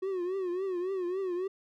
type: tone with vibrato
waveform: triangle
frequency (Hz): 369.2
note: F#4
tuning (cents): -4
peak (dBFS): -28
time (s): 0.02-1.48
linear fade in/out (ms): 10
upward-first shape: triangle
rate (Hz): 3.6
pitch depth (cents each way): 120
effects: none